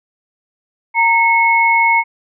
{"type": "tone pair together", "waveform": "sine", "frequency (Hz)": [925, 2187], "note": ["A#5", "C#7"], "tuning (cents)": [-14, -24], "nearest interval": "octave + minor third", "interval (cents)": 1490, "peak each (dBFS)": -12, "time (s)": [0.94, 2.04], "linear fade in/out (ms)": 50, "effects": []}